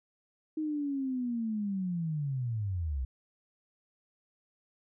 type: linear sweep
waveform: sine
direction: down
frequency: 314.8 to 60.9 Hz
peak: -30 dBFS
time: 0.57-3.05 s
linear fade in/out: 5 ms
effects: none